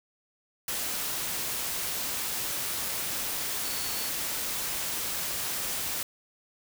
sine tone in noise, 4435 Hz, C#8, in tune, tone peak -40 dBFS, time 3.64-4.09 s, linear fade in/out 2 ms, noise white, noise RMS -32 dBFS, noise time 0.68-6.03 s, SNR -11 dB, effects none

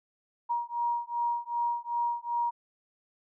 sine beating tone pair, 947 / 949.6 Hz, A#5 / A#5, +27 / +32 cents, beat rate 2.6 Hz, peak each -31 / -31 dBFS, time 0.49-2.51 s, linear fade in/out 20 ms, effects none

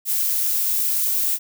violet noise, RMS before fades -21 dBFS, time 0.05-1.39 s, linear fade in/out 50 ms, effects none

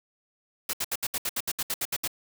white noise bursts, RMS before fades -29 dBFS, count 13, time 0.69-2.077 s, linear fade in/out 5 ms, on 43 ms, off 69 ms, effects none

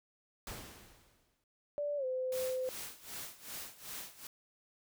pink noise with exponential decay, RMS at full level -42 dBFS, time 0.47-1.44 s, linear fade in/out 2 ms, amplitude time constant 210 ms
sine tone with pitch glide, 583 to 513.4 Hz, D5 to C5, -13 to -33 cents, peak -33 dBFS, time 1.78-2.69 s, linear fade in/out 0 ms, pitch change -220 cents, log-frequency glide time 1.97-2.05 s
white noise with tremolo, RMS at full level -43 dBFS, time 2.32-4.27 s, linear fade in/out 2 ms, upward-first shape sine, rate 2.6 Hz, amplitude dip 85%
effects none

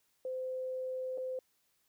sine tone with dropouts, 515 Hz, C5, 28 cents flat, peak -35 dBFS, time 0.25-1.39 s, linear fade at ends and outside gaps 2 ms, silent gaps 1.176-1.181 s, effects white hiss -75 dBFS RMS until 1.88 s

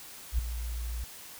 sine tone with ADSR envelope, 58.27 Hz, A#1, in tune, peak -21 dBFS, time 0.32-1.04 s, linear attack 66 ms, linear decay 6 ms, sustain -11 dB, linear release 3 ms, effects white hiss -47 dBFS RMS until 1.39 s

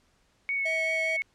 sine tone with vibrato, 2217 Hz, C#7, in tune, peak -26 dBFS, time 0.49-1.22 s, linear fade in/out 0 ms, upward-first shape triangle, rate 5.2 Hz, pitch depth 18 cents each way
square tone, 644 Hz, E5, 41 cents flat, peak -32 dBFS, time 0.65-1.17 s, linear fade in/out 10 ms
effects pink hiss -67 dBFS RMS until 1.34 s + low-pass 8000 Hz 12 dB/octave

